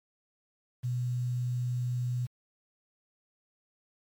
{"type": "tone with quantisation", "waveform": "sine", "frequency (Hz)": 123.47, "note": "B2", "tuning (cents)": 0, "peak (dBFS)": -28, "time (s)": [0.83, 2.27], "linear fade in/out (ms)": 20, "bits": 9, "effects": ["MP3 96 kbps"]}